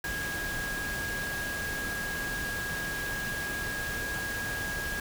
sine tone in noise, 1641 Hz, G#6, 21 cents flat, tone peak -33 dBFS, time 0.04-5 s, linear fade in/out 2 ms, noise pink, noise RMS -37 dBFS, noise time 0.04-5 s, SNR +1 dB, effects none

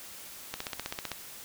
click train, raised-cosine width 0.2 ms, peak -16 dBFS, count 10, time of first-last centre 0.54-1.117 s, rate 15.6 Hz, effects white hiss -46 dBFS RMS until 1.44 s

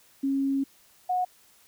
sine tone pair in turn, 273.3 / 729.6 Hz, C#4 / F#5, -24 / -24 cents, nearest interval octave + perfect fourth, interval 1700 cents, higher second, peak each -23 dBFS, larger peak neither, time 0.23-0.64 / 1.09-1.25 s, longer first, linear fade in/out 10 ms, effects white hiss -59 dBFS RMS until 1.67 s

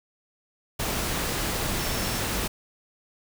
sine tone in noise, 5410 Hz, E8, 44 cents sharp, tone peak -39 dBFS, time 1.79-2.2 s, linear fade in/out 10 ms, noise pink, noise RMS -28 dBFS, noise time 0.79-2.48 s, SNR -14 dB, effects none

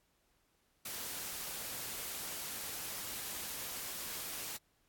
white noise, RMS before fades -42 dBFS, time 0.85-4.57 s, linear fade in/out 5 ms, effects pink hiss -75 dBFS RMS until 4.88 s + AAC 64 kbps

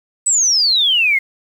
sine exponential sweep, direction down, 8150 to 2076 Hz, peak -11 dBFS, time 0.26-1.19 s, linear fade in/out 10 ms, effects 7-bit

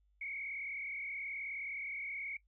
sine tone with frequency modulation, 2217 Hz, C#7, in tune, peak -39 dBFS, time 0.21-2.37 s, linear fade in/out 5 ms, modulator 39 Hz, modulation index 2, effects noise-tail reverb RT60 0.1 s tail -18 dB re dry + added 50 Hz sine -69 dBFS peak until 2.47 s

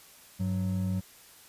triangle tone pair together, 98 / 185.64 Hz, G2 / F#3, 0 / +6 cents, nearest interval major seventh, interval 1106 cents, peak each -28 dBFS, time 0.39-1.01 s, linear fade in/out 20 ms, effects white hiss -54 dBFS RMS until 1.48 s + resampled to 32000 Hz

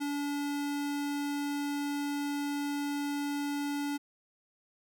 square tone, 287.4 Hz, D4, 37 cents flat, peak -32 dBFS, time 0-3.98 s, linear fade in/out 20 ms, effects none

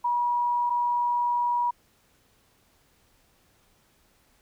sine tone pair in turn, 964 / 964 Hz, B5 / B5, -42 / -42 cents, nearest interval unison, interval 0 cents, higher neither, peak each -22 dBFS, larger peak neither, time 0.04-0.7 / 0.7-1.71 s, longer second, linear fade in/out 10 ms, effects pink hiss -64 dBFS RMS until 4.41 s

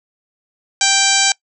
harmonic tone with a mistuned harmonic, 784 Hz, G5, in tune, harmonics 1 / 2 / 3 / 4 / 5 / 6 / 7 / 8 / 9 / 10, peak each -21 / -21 / -21 / -21 / -21 / -21 / -21 / -21 / -21 / -21 dBFS, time 0.81-1.32 s, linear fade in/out 2 ms, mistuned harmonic 7, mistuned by +33 cents, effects noise-tail reverb RT60 0.1 s tail -22 dB re dry

